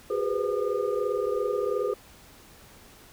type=tone cluster; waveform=sine; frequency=374.5 / 412.8 / 487.2 / 510 / 1213 Hz; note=F#4 / G#4 / B4 / C5 / D#6; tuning=+21 / -10 / -24 / -44 / -44 cents; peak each=-33 / -28 / -31 / -31 / -37 dBFS; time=0.1-1.94 s; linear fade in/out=5 ms; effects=pink hiss -52 dBFS RMS until 3.12 s